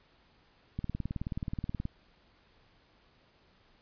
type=click train; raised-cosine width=5 ms; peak=-22 dBFS; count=21; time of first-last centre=0.79-1.854 s; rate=18.8 Hz; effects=pink hiss -65 dBFS RMS until 3.81 s + resampled to 11025 Hz